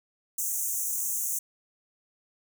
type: high-pass noise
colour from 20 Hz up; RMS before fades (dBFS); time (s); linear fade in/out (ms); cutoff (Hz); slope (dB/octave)
pink; -30; 0.38-1.39; 5; 6100; 96
effects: none